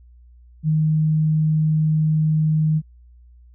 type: tone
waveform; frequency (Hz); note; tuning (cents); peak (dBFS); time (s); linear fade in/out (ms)
sine; 155.56; D#3; 0; -15; 0.63-2.82; 50
effects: added 60 Hz sine -45 dBFS peak until 3.54 s